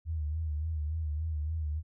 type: tone with vibrato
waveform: sine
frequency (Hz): 77.78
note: D#2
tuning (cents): 0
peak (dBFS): -30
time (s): 0.05-1.83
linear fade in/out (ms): 50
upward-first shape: sine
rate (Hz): 3.5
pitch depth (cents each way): 77
effects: none